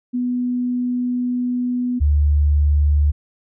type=tone pair in turn; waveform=sine; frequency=247 / 73.43 Hz; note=B3 / D2; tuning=0 / 0 cents; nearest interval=octave + major sixth; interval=2100 cents; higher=first; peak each=-18 / -12 dBFS; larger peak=second; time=0.13-2 / 2-3.12 s; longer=first; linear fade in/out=20 ms; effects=none